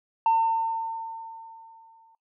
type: tone with exponential decay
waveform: sine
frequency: 904 Hz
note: A5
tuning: 47 cents sharp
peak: -15 dBFS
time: 0.26-2.15 s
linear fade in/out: 2 ms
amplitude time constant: 410 ms
effects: noise-tail reverb RT60 0.2 s tail -25 dB re dry + tanh soft clip ceiling -15 dBFS